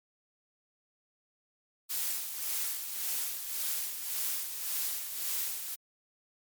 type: noise with tremolo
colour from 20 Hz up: blue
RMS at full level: -32 dBFS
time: 1.89-5.76 s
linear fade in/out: 20 ms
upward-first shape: sine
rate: 1.8 Hz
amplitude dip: 55%
effects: MP3 96 kbps